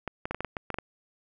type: clicks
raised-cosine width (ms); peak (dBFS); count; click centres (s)
0.5; -17; 10; 0.077 / 0.255 / 0.31 / 0.346 / 0.406 / 0.447 / 0.568 / 0.703 / 0.743 / 0.786
effects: none